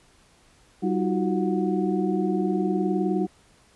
sine tone cluster, 191.6 / 316 / 355.2 / 374.8 / 732 Hz, G3 / D#4 / F4 / F#4 / F#5, -39 / +27 / +29 / +22 / -19 cents, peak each -25 / -27 / -28 / -30 / -34 dBFS, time 0.82-3.27 s, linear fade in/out 20 ms, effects pink hiss -58 dBFS RMS until 3.75 s + resampled to 24000 Hz

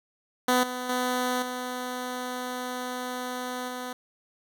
10% pulse tone with level steps, 250.5 Hz, B3, 25 cents sharp, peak -12 / -23 / -17 / -23 / -25 dBFS, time 0.48-3.93 s, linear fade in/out 5 ms, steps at 0.63 / 0.89 / 1.42 / 3.68 s, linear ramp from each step 5 ms, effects none

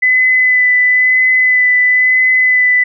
sine tone with vibrato, 2008 Hz, B6, 28 cents sharp, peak -7 dBFS, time 0.02-2.84 s, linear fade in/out 10 ms, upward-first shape sine, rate 1 Hz, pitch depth 13 cents each way, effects none

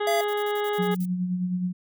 harmonic tone, 415.3 Hz, G#4, in tune, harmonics 1 / 2 / 3 / 4 / 5 / 7 / 8 / 9, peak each -25 / -31 / -35 / -37 / -39 / -42 / -43 / -44 dBFS, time 0-0.95 s, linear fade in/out 10 ms
square tone, 681 Hz, F5, 44 cents flat, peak -23 dBFS, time 0.07-0.21 s, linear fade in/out 2 ms
violet noise bursts, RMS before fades -42 dBFS, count 10, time 0.19-1.056 s, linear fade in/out 5 ms, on 56 ms, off 34 ms
sine tone with tremolo, 181 Hz, F#3, 38 cents flat, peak -22 dBFS, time 0.78-1.73 s, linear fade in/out 20 ms, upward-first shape sine, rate 9.5 Hz, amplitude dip 45%
effects none

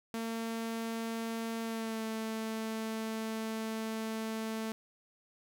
sawtooth tone with pitch glide, 227.2 to 221.5 Hz, A#3 to A3, -44 to +12 cents, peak -31 dBFS, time 0.14-4.72 s, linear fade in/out 0 ms, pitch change -44 cents, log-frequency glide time 1.62-2.04 s, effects none

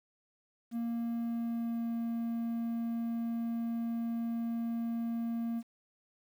triangle tone with pitch glide, 233.1 to 231.6 Hz, A#3 to A#3, 0 to -11 cents, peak -30 dBFS, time 0.71-5.63 s, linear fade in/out 50 ms, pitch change -11 cents, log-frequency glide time 1.16-1.97 s, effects 10-bit

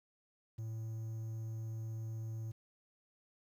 triangle tone with quantisation, 111.5 Hz, A2, 23 cents sharp, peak -37 dBFS, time 0.58-2.52 s, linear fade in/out 10 ms, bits 11, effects none

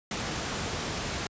pink noise, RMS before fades -32 dBFS, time 0.11-1.27 s, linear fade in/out 2 ms, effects high-pass 60 Hz 12 dB/octave + resampled to 16000 Hz

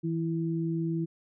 sine tone pair together, 163.1 / 330.8 Hz, E3 / E4, -18 / +6 cents, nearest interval octave, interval 1224 cents, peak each -29 / -31 dBFS, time 0.03-1.06 s, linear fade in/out 20 ms, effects none

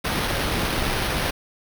pink noise with sample-and-hold, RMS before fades -24 dBFS, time 0.04-1.31 s, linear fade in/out 10 ms, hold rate 7350 Hz, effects none

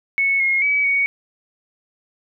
sine tone with pitch steps, 2206 / 2153 / 2281 / 2237 Hz, C#7 / C7 / C#7 / C#7, -9 / +49 / +49 / +15 cents, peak -15 dBFS, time 0.18-1.06 s, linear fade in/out 0 ms, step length 220 ms, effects none

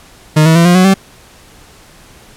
40% pulse tone with pitch steps, 154.1 / 161.2 / 168.63 / 176.4 / 184.53 / 193.04 Hz, D#3 / E3 / E3 / F3 / F#3 / G3, -16 / -38 / +40 / +18 / -4 / -26 cents, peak -4 dBFS, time 0.36-0.942 s, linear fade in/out 10 ms, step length 97 ms, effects pink hiss -41 dBFS RMS until 2.36 s + low-pass 12000 Hz 12 dB/octave

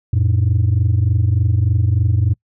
sine tone pair together, 89.8 / 113.14 Hz, F2 / A2, +49 / +49 cents, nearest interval major third, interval 400 cents, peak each -13 dBFS, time 0.13-2.34 s, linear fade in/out 5 ms, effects noise-tail reverb RT60 0.1 s tail -26 dB re dry + tanh soft clip ceiling -9 dBFS

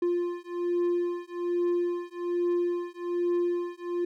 triangle beating tone pair, 349.2 / 350.4 Hz, F4 / F4, 0 / +6 cents, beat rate 1.2 Hz, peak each -27 dBFS, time 0.02-4.05 s, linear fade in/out 5 ms, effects none

